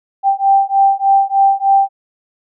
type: beating tone pair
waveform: sine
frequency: 784 / 787.3 Hz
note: G5 / G5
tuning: 0 / +7 cents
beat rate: 3.3 Hz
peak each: -12 dBFS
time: 0.23-1.89 s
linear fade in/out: 50 ms
effects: none